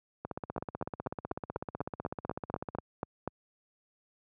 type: two click trains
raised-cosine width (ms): 1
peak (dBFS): -22 / -19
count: 41 / 12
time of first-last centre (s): 0.25-2.75 / 0.58-3.276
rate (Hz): 16 / 4.08
effects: high-pass 80 Hz 12 dB/octave